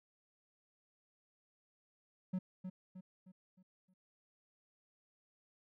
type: tone with echo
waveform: triangle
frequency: 185 Hz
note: F#3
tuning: in tune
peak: -32 dBFS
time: 2.33-2.39 s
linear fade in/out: 10 ms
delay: 310 ms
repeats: 5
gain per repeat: -7 dB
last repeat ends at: 3.94 s
effects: none